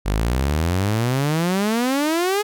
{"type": "exponential sweep", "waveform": "sawtooth", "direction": "up", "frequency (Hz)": [48, 426.6], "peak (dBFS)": -14, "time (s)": [0.05, 2.43], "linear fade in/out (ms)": 20, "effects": []}